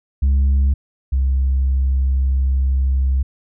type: tone pair in turn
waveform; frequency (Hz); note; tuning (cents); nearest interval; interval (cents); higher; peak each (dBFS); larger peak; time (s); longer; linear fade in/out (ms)
sine; 68.3 / 66.36; C#2 / C2; -25 / +25; unison; 50; first; -9 / -12; first; 0.22-0.74 / 1.12-3.23; second; 10
effects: tanh soft clip ceiling -11 dBFS